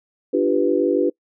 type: chord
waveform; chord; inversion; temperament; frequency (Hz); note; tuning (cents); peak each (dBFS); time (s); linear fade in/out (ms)
sine; G dominant seventh; second; equal with one note detuned; 293.7 / 345.2 / 392 / 493.9; D4 / F4 / G4 / B4; 0 / -20 / 0 / 0; -21; 0.33-1.1; 10
effects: noise-tail reverb RT60 0.1 s tail -24 dB re dry